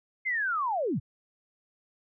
sine linear sweep, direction down, 2132 to 85.7 Hz, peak -26 dBFS, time 0.25-1 s, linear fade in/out 20 ms, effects none

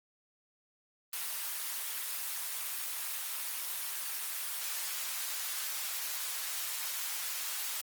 white high-pass noise, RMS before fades -37 dBFS, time 1.13-7.81 s, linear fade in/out 2 ms, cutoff 950 Hz, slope 12 dB/octave, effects Opus 24 kbps

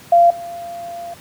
sine tone with level steps, 689 Hz, F5, 24 cents flat, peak -7 / -27 dBFS, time 0.12-1.14 s, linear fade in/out 5 ms, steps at 0.3 s, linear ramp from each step 5 ms, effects pink hiss -42 dBFS RMS until 1.2 s + high-pass 100 Hz 12 dB/octave

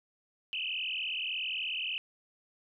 sine tone with frequency modulation, 2794 Hz, F7, in tune, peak -32 dBFS, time 0.53-1.98 s, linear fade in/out 0 ms, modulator 41.7 Hz, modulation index 6.8, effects none

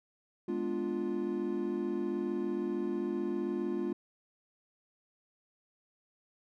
triangle chord, G# diminished seventh, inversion none, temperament equal, 207.7 / 246.9 / 293.7 / 349.2 Hz, G#3 / B3 / D4 / F4, 0 / 0 / 0 / 0 cents, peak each -36 / -37 / -37 / -32 dBFS, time 0.48-3.93 s, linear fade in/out 5 ms, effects none

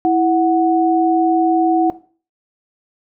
sine tone pair together, 329 / 738.6 Hz, E4 / F#5, -3 / -3 cents, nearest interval octave + major second, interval 1400 cents, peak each -14 dBFS, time 0.05-1.9 s, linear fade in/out 0 ms, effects noise-tail reverb RT60 0.4 s tail -17 dB re dry

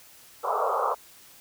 white band-pass noise, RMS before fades -26 dBFS, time 0.43-0.95 s, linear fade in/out 20 ms, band 420 to 1300 Hz, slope 96 dB/octave, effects white hiss -52 dBFS RMS until 1.4 s

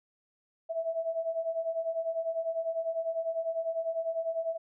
sine beating tone pair, 649 / 659 Hz, E5 / E5, -27 / -1 cents, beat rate 10 Hz, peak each -35 / -31 dBFS, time 0.69-4.58 s, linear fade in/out 20 ms, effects none

